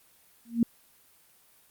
sine tone with exponential growth, 233.1 Hz, A#3, in tune, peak -16 dBFS, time 0.45-0.63 s, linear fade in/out 2 ms, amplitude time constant 38 ms, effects white hiss -61 dBFS RMS until 1.7 s + Opus 32 kbps

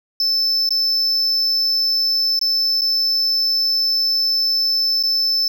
triangle tone with dropouts, 5274 Hz, E8, in tune, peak -14 dBFS, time 0.2-5.48 s, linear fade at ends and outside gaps 2 ms, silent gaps 0.691-0.706 / 2.392-2.413 / 2.811-2.817 / 5.028-5.035 s, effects 9-bit

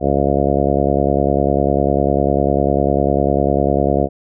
harmonic tone, 70 Hz, C#2, 18 cents sharp, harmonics 1 / 2 / 3 / 4 / 5 / 6 / 7 / 8 / 9 / 10, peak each -22 / -22 / -22 / -22 / -22 / -22 / -22 / -22 / -22 / -22 dBFS, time 0-4.09 s, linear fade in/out 50 ms, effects none

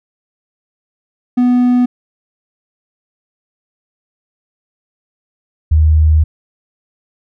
triangle / sine tone pair in turn, 247 / 77.8 Hz, B3 / D#2, 0 / 0 cents, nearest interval octave + minor sixth, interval 2000 cents, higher first, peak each -6 dBFS, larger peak neither, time 1.37-1.86 / 5.71-6.24 s, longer second, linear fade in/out 10 ms, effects none

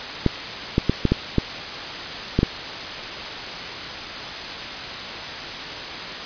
clicks, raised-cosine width 3 ms, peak -3 dBFS, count 8, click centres 0.263 / 0.781 / 0.896 / 1.053 / 1.12 / 1.383 / 2.39 / 2.431 s, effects white hiss -30 dBFS RMS until 6.25 s + resampled to 11025 Hz

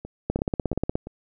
two click trains, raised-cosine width 2 ms, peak -22 / -10 dBFS, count 4 / 12, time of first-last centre 0.05-1.07 / 0.3-0.955 s, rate 2.94 / 16.8 Hz, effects none

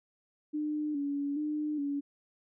sine tone with vibrato, 292.5 Hz, D4, 7 cents flat, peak -30 dBFS, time 0.53-2.01 s, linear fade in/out 20 ms, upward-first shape square, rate 1.2 Hz, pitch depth 51 cents each way, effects none

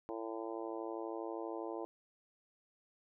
harmonic tone, 112.4 Hz, A2, 37 cents sharp, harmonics 3 / 4 / 5 / 6 / 7 / 8 / 9, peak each -43 / -45 / -47 / -49 / -50 / -51 / -52 dBFS, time 0.09-1.85 s, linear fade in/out 0 ms, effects none

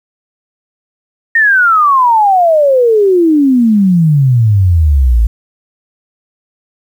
sine exponential sweep, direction down, 1860 to 53 Hz, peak -5 dBFS, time 1.35-5.27 s, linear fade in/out 5 ms, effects 7-bit

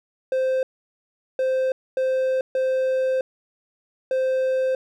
triangle tone bursts at uneven times, 521 Hz, C5, 7 cents flat, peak -17 dBFS, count 5, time 0.32-0.63 / 1.39-1.72 / 1.97-2.41 / 2.55-3.21 / 4.11-4.75 s, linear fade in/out 2 ms, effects none

